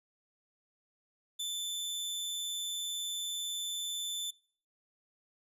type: tone with amplitude modulation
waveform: sawtooth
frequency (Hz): 3520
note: A7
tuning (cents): 0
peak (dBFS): -30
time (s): 1.39-4.31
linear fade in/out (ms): 10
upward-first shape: sine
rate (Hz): 182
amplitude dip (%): 30
effects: noise-tail reverb RT60 0.5 s tail -25 dB re dry + resampled to 32000 Hz